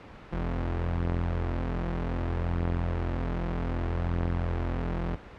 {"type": "tone pair together", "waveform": "sawtooth", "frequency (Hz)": [43.07, 85.5], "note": ["F1", "F2"], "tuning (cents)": [-23, -36], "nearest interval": "octave", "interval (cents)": 1187, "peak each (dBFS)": -26, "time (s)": [0.32, 5.16], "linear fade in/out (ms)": 10, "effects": ["pink hiss -46 dBFS RMS until 5.38 s", "low-pass 2000 Hz 12 dB/octave"]}